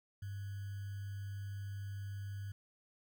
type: tone with sample-and-hold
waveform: sine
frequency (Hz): 99.3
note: G2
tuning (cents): +23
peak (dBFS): -40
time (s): 0.22-2.52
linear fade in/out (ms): 5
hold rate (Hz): 1575
effects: none